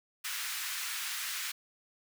pink high-pass noise, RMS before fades -37 dBFS, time 0.24-1.52 s, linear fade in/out 10 ms, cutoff 1400 Hz, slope 24 dB/octave, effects none

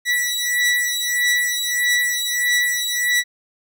sawtooth beating tone pair, 1951 / 1952.6 Hz, B6 / B6, -22 / -20 cents, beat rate 1.6 Hz, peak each -17 dBFS, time 0.05-3.24 s, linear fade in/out 50 ms, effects none

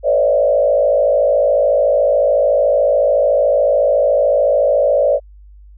sine tone with frequency modulation, 574 Hz, D5, 40 cents flat, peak -10 dBFS, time 0.03-5.2 s, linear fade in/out 50 ms, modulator 53.8 Hz, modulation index 1.3, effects added 50 Hz sine -38 dBFS peak until 5.77 s

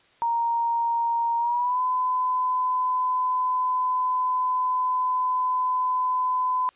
sine tone with pitch glide, 932.3 to 1010.8 Hz, A#5 to B5, 0 to +40 cents, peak -21 dBFS, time 0.22-6.69 s, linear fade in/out 0 ms, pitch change +140 cents, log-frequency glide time 1.38-1.81 s, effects white hiss -59 dBFS RMS until 6.75 s + resampled to 8000 Hz

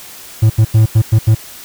triangle tone bursts at uneven times, 110 Hz, A2, in tune, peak -3 dBFS, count 6, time 0.42-0.5 / 0.58-0.65 / 0.74-0.86 / 0.95-1.02 / 1.12-1.19 / 1.27-1.35 s, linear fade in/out 10 ms, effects white hiss -34 dBFS RMS until 1.64 s

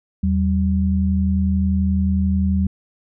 sine tone pair together, 80.77 / 192.1 Hz, E2 / G3, -35 / -35 cents, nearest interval octave + minor third, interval 1500 cents, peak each -18 dBFS, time 0.23-2.67 s, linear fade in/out 5 ms, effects none

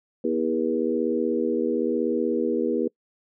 harmonic tone with a mistuned harmonic, 81 Hz, E2, 30 cents flat, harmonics 3 / 4 / 5 / 6, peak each -27 / -27 / -27 / -27 dBFS, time 0.24-2.88 s, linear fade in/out 5 ms, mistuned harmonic 6, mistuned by -18 cents, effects noise-tail reverb RT60 0.1 s tail -26 dB re dry

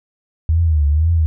sine tone with vibrato, 77.9 Hz, D#2, 3 cents sharp, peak -11 dBFS, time 0.49-1.26 s, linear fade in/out 0 ms, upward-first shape triangle, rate 2 Hz, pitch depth 160 cents each way, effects none

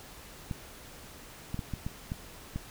clicks, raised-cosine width 5 ms, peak -21 dBFS, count 7, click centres 0.512 / 1.544 / 1.592 / 1.737 / 1.865 / 2.119 / 2.56 s, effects pink hiss -49 dBFS RMS until 2.7 s

